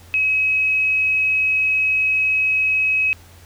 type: tone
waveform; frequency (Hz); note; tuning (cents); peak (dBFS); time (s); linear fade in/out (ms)
sine; 2553; D#7; +44; -15; 0.14-3.13; 0
effects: added 87 Hz sine -44 dBFS peak until 3.45 s + pink hiss -48 dBFS RMS until 3.45 s